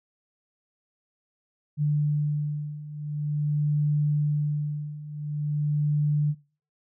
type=beating tone pair; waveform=sine; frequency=148 / 148.46 Hz; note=D3 / D3; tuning=+14 / +19 cents; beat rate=0.46 Hz; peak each=-28 / -25 dBFS; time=1.77-6.35 s; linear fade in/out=50 ms; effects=noise-tail reverb RT60 0.4 s tail -22 dB re dry